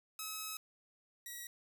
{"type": "tone pair in turn", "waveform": "5% pulse", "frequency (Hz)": [1284, 1919.6], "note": ["E6", "B6"], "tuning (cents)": [-46, -50], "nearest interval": "perfect fifth", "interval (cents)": 696, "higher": "second", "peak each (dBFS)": [-29, -34], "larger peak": "first", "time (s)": [[0.19, 0.57], [1.26, 1.47]], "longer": "first", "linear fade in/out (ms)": 2, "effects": []}